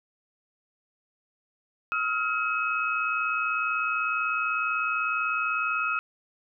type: tone cluster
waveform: sine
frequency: 1278 / 1398 / 2558 Hz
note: D#6 / F6 / D#7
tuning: +46 / +1 / +47 cents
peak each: -29 dBFS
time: 1.92-5.99 s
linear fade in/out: 0 ms
effects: none